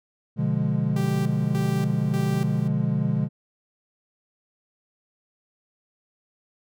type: chord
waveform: triangle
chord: B diminished seventh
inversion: none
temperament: equal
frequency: 123.47 / 146.83 / 174.61 / 207.7 Hz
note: B2 / D3 / F3 / Ab3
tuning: 0 / 0 / 0 / 0 cents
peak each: -25 / -23 / -26 / -25 dBFS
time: 0.36-3.29 s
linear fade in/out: 50 ms
type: tone with tremolo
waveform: sawtooth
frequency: 391.5 Hz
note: G4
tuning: 2 cents flat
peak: -27 dBFS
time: 0.96-2.68 s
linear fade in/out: 5 ms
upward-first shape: square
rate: 1.7 Hz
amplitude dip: 75%
effects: none